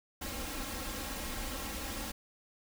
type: noise with comb filter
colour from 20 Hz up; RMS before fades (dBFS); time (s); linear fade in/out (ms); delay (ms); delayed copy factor
pink; -39; 0.21-2.12; 10; 3.7; +0.8
effects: none